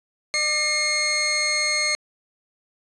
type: tone pair together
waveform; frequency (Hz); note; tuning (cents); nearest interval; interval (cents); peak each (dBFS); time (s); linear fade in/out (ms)
20% pulse; 602 / 2145; D5 / C7; +43 / +42; octave + minor seventh; 2199; -25 / -15; 0.34-1.95; 0
effects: resampled to 24000 Hz